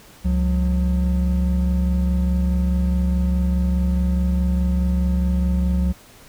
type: tone pair together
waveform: triangle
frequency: 68.5 / 180.72 Hz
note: C#2 / F#3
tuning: -20 / -40 cents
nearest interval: octave + perfect fourth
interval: 1680 cents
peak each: -16 / -19 dBFS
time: 0.24-5.93 s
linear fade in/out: 20 ms
effects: pink hiss -47 dBFS RMS until 6.28 s